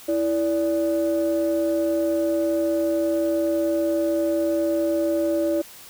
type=tone pair together; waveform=sine; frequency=329.6 / 580 Hz; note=E4 / D5; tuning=0 / -22 cents; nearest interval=minor seventh; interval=978 cents; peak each=-21 dBFS; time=0.08-5.62 s; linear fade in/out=10 ms; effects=tanh soft clip ceiling -14 dBFS + white hiss -44 dBFS RMS until 5.89 s